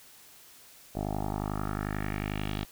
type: tone with low-pass filter sweep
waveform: 10% pulse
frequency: 51.2 Hz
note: G#1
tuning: 24 cents flat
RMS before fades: -33 dBFS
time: 0.95-2.65 s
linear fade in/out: 5 ms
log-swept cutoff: 630 to 3700 Hz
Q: 2.8
effects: white hiss -54 dBFS RMS until 2.71 s